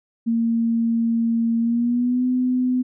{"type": "tone with pitch glide", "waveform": "sine", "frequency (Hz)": [230, 252.3], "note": ["A#3", "B3"], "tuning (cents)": [-23, 37], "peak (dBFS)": -17, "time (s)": [0.26, 2.83], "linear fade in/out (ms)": 20, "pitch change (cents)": 160, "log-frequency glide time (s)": [1.59, 2.25], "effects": []}